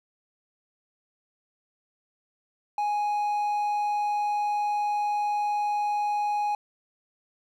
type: tone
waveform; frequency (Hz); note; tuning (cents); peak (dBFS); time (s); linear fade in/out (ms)
triangle; 830.6; G#5; 0; -22; 2.78-6.55; 2
effects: none